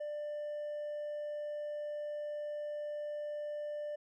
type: tone with hard clipping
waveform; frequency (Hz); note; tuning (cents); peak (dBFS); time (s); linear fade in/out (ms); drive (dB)
sine; 593; D5; +17; -38; 0-3.96; 10; 2
effects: none